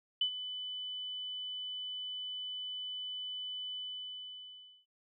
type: tone with ADSR envelope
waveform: sine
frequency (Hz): 3000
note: F#7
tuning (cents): +23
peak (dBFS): -26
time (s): 0.21-4.86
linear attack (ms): 4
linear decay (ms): 84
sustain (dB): -12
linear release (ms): 1100
effects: none